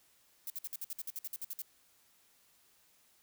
violet noise bursts, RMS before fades -40 dBFS, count 14, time 0.47-1.619 s, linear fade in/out 2 ms, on 31 ms, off 55 ms, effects white hiss -68 dBFS RMS until 3.22 s

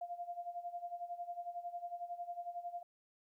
sine tone with tremolo, 698.5 Hz, F5, in tune, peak -38 dBFS, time 0.01-2.83 s, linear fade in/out 5 ms, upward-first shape sine, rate 11 Hz, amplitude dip 80%, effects 13-bit

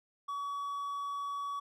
triangle tone, 1133 Hz, C#6, 37 cents sharp, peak -33 dBFS, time 0.28-1.6 s, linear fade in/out 10 ms, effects none

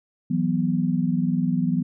sine chord, E suspended second, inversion none, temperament equal, 164.81 / 185 / 246.9 Hz, E3 / F#3 / B3, 0 / 0 / 0 cents, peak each -24 dBFS, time 0.3-1.83 s, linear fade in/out 10 ms, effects none

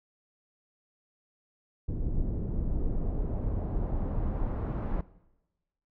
brown noise with low-pass filter sweep, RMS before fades -30 dBFS, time 1.88-5.01 s, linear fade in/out 2 ms, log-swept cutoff 320 to 1200 Hz, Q 0.97, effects noise-tail reverb RT60 1.0 s tail -19 dB re dry

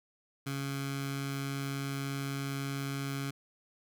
15% pulse tone with notch filter, 138.2 Hz, C#3, 5 cents flat, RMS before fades -36 dBFS, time 0.46-3.31 s, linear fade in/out 10 ms, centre 520 Hz, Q 0.8, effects none

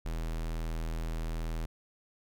square tone, 40.58 Hz, E1, 26 cents flat, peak -33 dBFS, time 0.05-1.66 s, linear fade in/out 10 ms, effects none

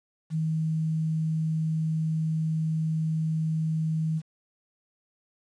sine tone with quantisation, 158.9 Hz, D#3, 37 cents sharp, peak -24 dBFS, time 0.3-4.22 s, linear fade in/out 50 ms, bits 9, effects resampled to 22050 Hz

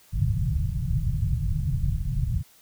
white low-pass noise, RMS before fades -25 dBFS, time 0.12-2.43 s, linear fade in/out 20 ms, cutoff 150 Hz, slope 48 dB/octave, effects white hiss -56 dBFS RMS until 2.61 s

